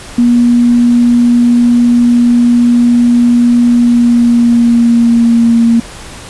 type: tone with pitch glide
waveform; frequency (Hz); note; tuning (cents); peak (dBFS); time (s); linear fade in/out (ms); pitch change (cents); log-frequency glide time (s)
sine; 240 to 231.6; B3 to A#3; -49 to -11; -4; 0.18-5.8; 5; -62; 3.69-5.64
effects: pink hiss -29 dBFS RMS until 6.29 s + resampled to 24000 Hz